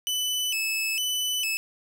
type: tone with vibrato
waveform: sawtooth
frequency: 2794 Hz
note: F7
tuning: in tune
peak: -22 dBFS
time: 0.07-1.57 s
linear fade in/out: 0 ms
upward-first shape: square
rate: 1.1 Hz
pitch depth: 120 cents each way
effects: none